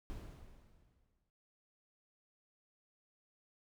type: noise with exponential decay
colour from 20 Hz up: brown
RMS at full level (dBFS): -44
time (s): 0.1-1.3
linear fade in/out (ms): 0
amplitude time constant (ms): 260
effects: none